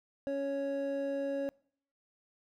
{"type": "tone pair together", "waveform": "triangle", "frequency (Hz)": [278.2, 554.4], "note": ["C#4", "C#5"], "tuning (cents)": [6, 0], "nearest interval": "octave", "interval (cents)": 1194, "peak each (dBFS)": [-35, -31], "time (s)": [0.27, 1.49], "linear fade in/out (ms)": 0, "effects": ["noise-tail reverb RT60 0.6 s tail -25 dB re dry"]}